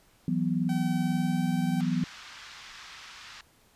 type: chord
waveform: sine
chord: E suspended second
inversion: none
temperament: just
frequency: 164.81 / 185.42 / 247.2 Hz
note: E3 / F#3 / B3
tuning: 0 / +4 / +2 cents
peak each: -29 dBFS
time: 0.28-2.04 s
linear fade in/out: 2 ms
type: tone with pitch glide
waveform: sawtooth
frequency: 767 to 773.2 Hz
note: G5 to G5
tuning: -38 to -24 cents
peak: -34 dBFS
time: 0.69-1.81 s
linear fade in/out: 2 ms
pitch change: +14 cents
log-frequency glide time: 0.97-1.47 s
type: band-pass noise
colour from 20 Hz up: pink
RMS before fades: -47 dBFS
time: 1.8-3.41 s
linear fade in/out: 2 ms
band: 1100 to 5800 Hz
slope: 24 dB/octave
effects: pink hiss -62 dBFS RMS until 3.75 s + resampled to 32000 Hz